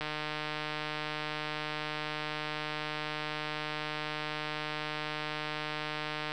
click train, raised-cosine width 0.3 ms, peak -19 dBFS, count 960, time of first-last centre 0.01-6.319 s, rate 152 Hz, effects none

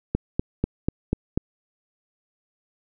click train, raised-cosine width 3 ms, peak -8 dBFS, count 6, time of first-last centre 0.15-1.375 s, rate 4.08 Hz, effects none

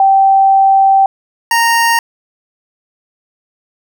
sine / 25% pulse tone pair in turn, 778 / 927.3 Hz, G5 / A#5, -13 / -9 cents, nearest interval minor third, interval 304 cents, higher second, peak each -5 dBFS, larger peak neither, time 0-1.06 / 1.51-1.99 s, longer first, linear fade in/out 2 ms, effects none

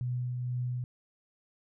sine tone with tremolo, 124.1 Hz, B2, 9 cents sharp, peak -29 dBFS, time 0.01-0.84 s, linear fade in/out 0 ms, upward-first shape triangle, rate 2.1 Hz, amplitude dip 30%, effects none

